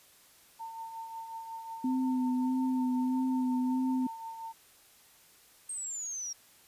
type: tone with tremolo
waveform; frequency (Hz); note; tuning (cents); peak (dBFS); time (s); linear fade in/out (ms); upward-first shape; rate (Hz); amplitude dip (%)
sine; 904; A5; +47; -37; 0.59-4.53; 20; triangle; 5.5; 50
type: tone with vibrato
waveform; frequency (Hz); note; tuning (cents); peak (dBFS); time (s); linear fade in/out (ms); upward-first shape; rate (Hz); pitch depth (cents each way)
sine; 255.5; C4; -41; -27; 1.84-4.07; 5; sine; 1.6; 25
type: exponential sweep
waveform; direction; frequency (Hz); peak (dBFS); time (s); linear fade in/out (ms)
sine; down; 8530 to 5580; -35; 5.69-6.33; 5
effects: white hiss -60 dBFS RMS until 6.67 s + resampled to 32000 Hz